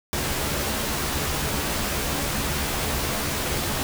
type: noise with comb filter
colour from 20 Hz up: pink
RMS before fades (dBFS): -26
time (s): 0.13-3.83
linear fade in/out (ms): 0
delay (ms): 14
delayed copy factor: +0.5
effects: none